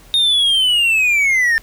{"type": "linear sweep", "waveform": "triangle", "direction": "down", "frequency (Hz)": [3710, 1778], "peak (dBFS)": -10, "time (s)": [0.14, 1.58], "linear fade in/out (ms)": 0, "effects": ["added 42 Hz sine -43 dBFS peak until 1.62 s", "pink hiss -46 dBFS RMS until 1.62 s"]}